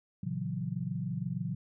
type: chord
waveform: sine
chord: F# dominant seventh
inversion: first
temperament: equal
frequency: 116.54 / 138.59 / 164.81 / 185 Hz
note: A#2 / C#3 / E3 / F#3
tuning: 0 / 0 / 0 / 0 cents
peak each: -39 / -38 / -37 / -37 dBFS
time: 0.23-1.55 s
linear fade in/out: 5 ms
effects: none